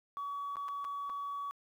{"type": "tone with dropouts", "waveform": "sine", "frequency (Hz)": 1133, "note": "C#6", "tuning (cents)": 37, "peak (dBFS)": -35, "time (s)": [0.17, 1.51], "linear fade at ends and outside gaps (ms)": 0, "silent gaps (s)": [[0.557, 0.568], [0.683, 0.687], [0.844, 0.849], [1.095, 1.099]], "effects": ["tanh soft clip ceiling -33 dBFS", "11-bit"]}